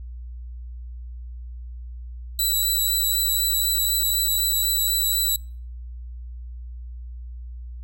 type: tone with vibrato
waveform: 5% pulse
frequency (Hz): 3951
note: B7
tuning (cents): 0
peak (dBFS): -13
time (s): 2.39-5.36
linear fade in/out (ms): 2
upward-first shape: triangle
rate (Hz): 4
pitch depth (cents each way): 16
effects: noise-tail reverb RT60 0.4 s tail -25 dB re dry + added 60 Hz sine -33 dBFS peak until 7.83 s